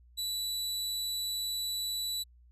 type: tone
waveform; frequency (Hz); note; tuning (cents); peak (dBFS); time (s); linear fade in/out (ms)
sawtooth; 3951; B7; 0; -29; 0.17-2.24; 20
effects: added 60 Hz sine -56 dBFS peak until 2.51 s + resampled to 32000 Hz